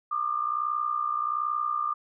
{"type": "tone with amplitude modulation", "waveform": "sine", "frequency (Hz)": 1200, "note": "D6", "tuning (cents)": 37, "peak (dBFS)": -22, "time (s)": [0.11, 1.94], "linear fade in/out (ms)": 10, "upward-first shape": "sine", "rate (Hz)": 61.3, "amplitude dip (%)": 75, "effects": []}